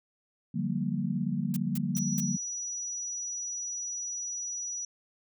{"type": "chord", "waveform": "sine", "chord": "G minor seventh", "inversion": "second", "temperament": "equal with one note detuned", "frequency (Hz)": [146.83, 178.39, 196, 233.1], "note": ["D3", "F3", "G3", "Bb3"], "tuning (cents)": [0, 37, 0, 0], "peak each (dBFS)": [-34, -33, -33, -33], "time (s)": [0.54, 2.37], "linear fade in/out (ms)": 10}
{"type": "noise bursts", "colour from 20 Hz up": "blue", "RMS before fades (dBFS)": -38, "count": 4, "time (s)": [1.54, 2.202], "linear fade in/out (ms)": 0, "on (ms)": 23, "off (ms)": 190}
{"type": "tone", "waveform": "sine", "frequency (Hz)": 5860, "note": "F#8", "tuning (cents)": -18, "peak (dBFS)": -33, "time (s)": [1.95, 4.85], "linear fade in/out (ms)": 2}
{"effects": []}